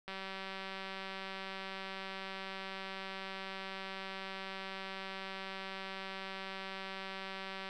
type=click train; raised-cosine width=0.3 ms; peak=-27 dBFS; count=1462; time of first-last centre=0.08-7.689 s; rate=192 Hz; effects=none